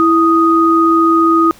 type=tone pair together; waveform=sine; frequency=329.6 / 1244.4 Hz; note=E4 / D#6; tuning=0 / 0 cents; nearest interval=octave + major seventh; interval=2300 cents; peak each=-10 dBFS; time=0-1.51 s; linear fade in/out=0 ms; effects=pink hiss -42 dBFS RMS until 1.59 s